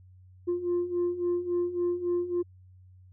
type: beating tone pair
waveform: sine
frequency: 348.9 / 352.5 Hz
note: F4 / F4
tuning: -2 / +16 cents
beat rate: 3.6 Hz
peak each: -30 / -26 dBFS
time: 0.47-2.43 s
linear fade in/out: 20 ms
effects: tanh soft clip ceiling -22 dBFS + added 92 Hz sine -51 dBFS peak until 3.12 s